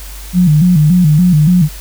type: tone with vibrato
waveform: sine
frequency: 164.81 Hz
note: E3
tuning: in tune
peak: -5 dBFS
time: 0.33-1.69 s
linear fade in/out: 50 ms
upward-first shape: square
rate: 3.5 Hz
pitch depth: 150 cents each way
effects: added 50 Hz sine -27 dBFS peak until 1.8 s + white hiss -33 dBFS RMS until 1.8 s